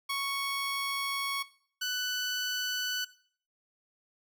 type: tone pair in turn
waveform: 15% pulse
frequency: 1108.7 / 1492.8 Hz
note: C#6 / F#6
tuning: 0 / +15 cents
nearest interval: perfect fourth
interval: 515 cents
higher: second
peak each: -24 dBFS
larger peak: neither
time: 0.09-1.43 / 1.81-3.05 s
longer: first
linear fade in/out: 10 ms
effects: noise-tail reverb RT60 0.5 s tail -17 dB re dry